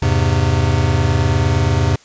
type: chord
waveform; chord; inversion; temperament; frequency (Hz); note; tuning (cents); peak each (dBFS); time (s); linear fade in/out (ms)
square; E augmented; none; equal with one note detuned; 82.41 / 101.75 / 130.81; E2 / G#2 / B#2; 0 / -35 / 0; -18; 0.02-1.96; 5
effects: white hiss -47 dBFS RMS until 2.04 s + resampled to 16000 Hz